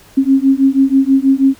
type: beating tone pair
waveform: sine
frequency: 266.8 / 273 Hz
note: C4 / C#4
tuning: +34 / -26 cents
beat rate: 6.2 Hz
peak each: -11 dBFS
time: 0.17-1.55 s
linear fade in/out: 10 ms
effects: pink hiss -44 dBFS RMS until 1.59 s